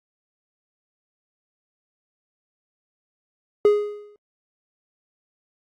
triangle tone with exponential decay, 415.3 Hz, G#4, in tune, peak -8 dBFS, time 3.65-4.16 s, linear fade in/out 1 ms, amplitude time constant 110 ms, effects AAC 48 kbps

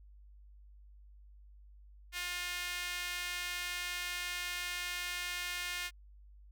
sawtooth tone with high-pass filter, 354.9 Hz, F4, 28 cents sharp, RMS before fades -39 dBFS, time 2.12-5.91 s, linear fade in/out 50 ms, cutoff 2100 Hz, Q 1.6, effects added 50 Hz sine -54 dBFS peak until 6.51 s

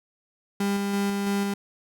35% pulse tone with tremolo, 200 Hz, G3, 35 cents sharp, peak -21 dBFS, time 0.6-1.54 s, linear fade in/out 5 ms, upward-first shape square, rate 3 Hz, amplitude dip 25%, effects none

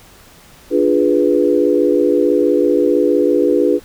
sine chord, D diminished seventh, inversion none, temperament equal, 293.7 / 349.2 / 415.3 / 493.9 Hz, D4 / F4 / Ab4 / Cb5, 0 / 0 / 0 / 0 cents, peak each -16 dBFS, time 0.7-3.8 s, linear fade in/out 50 ms, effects pink hiss -44 dBFS RMS until 3.84 s

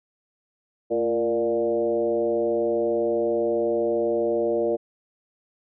sine tone with frequency modulation, 466.2 Hz, A#4, in tune, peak -20 dBFS, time 0.9-4.77 s, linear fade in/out 20 ms, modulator 120 Hz, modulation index 1.3, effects none

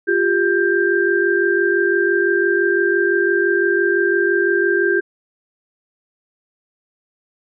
sine tone cluster, 351.5 / 397.4 / 1583 Hz, F4 / G4 / G6, +11 / +24 / +17 cents, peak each -18 dBFS, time 0.07-5.01 s, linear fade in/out 20 ms, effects none

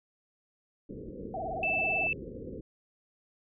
white low-pass noise, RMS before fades -42 dBFS, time 0.89-2.61 s, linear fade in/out 5 ms, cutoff 520 Hz, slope 96 dB/octave
sine tone with vibrato, 700 Hz, F5, 4 cents sharp, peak -33 dBFS, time 1.34-2.07 s, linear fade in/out 2 ms, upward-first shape sine, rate 18 Hz, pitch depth 180 cents each way
sine tone, 2642 Hz, E7, 3 cents sharp, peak -27 dBFS, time 1.63-2.13 s, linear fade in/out 2 ms
effects none

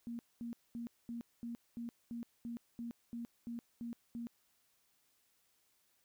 sine tone bursts, 235 Hz, A#3, 14 cents sharp, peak -40 dBFS, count 13, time 0.07-4.27 s, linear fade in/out 0 ms, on 120 ms, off 220 ms, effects white hiss -75 dBFS RMS until 6.04 s

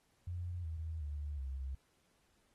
sine tone with pitch steps, 88.1 / 80.32 / 73.23 / 66.77 Hz, F2 / E2 / D2 / C2, +16 / -44 / -4 / +36 cents, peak -38 dBFS, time 0.27-1.75 s, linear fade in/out 5 ms, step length 370 ms, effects pink hiss -75 dBFS RMS until 2.54 s + AAC 32 kbps

